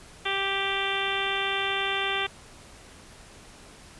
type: harmonic tone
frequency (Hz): 392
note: G4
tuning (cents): 0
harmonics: 1 / 2 / 3 / 4 / 5 / 6 / 7 / 8 / 9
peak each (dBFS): -34 / -34 / -34 / -34 / -34 / -34 / -34 / -34 / -34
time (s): 0.25-2.27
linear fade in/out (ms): 10
effects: pink hiss -49 dBFS RMS until 3.99 s + resampled to 24000 Hz